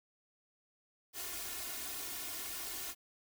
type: noise with comb filter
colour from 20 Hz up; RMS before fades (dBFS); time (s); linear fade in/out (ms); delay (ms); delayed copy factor
white; -42; 1.13-2.95; 50; 2.8; +0.95
effects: none